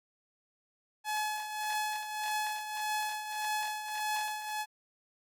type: tone with tremolo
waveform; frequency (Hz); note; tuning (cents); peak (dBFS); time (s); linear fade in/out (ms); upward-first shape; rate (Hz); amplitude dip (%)
sawtooth; 852; G#5; +44; -26; 1.04-4.66; 50; triangle; 1.7; 65
effects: AAC 64 kbps